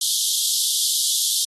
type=high-pass noise; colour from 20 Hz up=pink; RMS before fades=-21 dBFS; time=0.01-1.45 s; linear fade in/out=5 ms; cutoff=3200 Hz; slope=96 dB/octave; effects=AAC 32 kbps